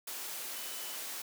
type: tone in noise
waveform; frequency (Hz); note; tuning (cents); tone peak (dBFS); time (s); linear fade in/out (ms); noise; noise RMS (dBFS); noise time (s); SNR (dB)
sine; 3000; F#7; +23; -51; 0.55-0.96; 5; white; -41; 0.07-1.22; -13
effects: high-pass 300 Hz 12 dB/octave